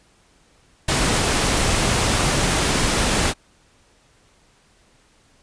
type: noise with ADSR envelope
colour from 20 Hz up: pink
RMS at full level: -17 dBFS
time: 0.88-3.34 s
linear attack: 8 ms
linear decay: 10 ms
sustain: -2 dB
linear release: 49 ms
effects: pink hiss -57 dBFS RMS until 5.42 s + resampled to 22050 Hz